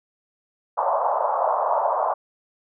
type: band-pass noise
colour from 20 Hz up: pink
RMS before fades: -22 dBFS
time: 0.77-2.14 s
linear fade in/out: 10 ms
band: 580 to 1100 Hz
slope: 48 dB/octave
effects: none